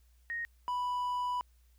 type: tone pair in turn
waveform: sine / triangle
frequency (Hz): 1864.7 / 987.8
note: A#6 / B5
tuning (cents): 0 / 0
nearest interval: major seventh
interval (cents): 1100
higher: first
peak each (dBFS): -34 / -29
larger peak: second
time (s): 0.3-0.45 / 0.68-1.41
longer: second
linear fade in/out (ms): 0
effects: added 60 Hz sine -61 dBFS peak until 1.78 s + white hiss -74 dBFS RMS until 1.78 s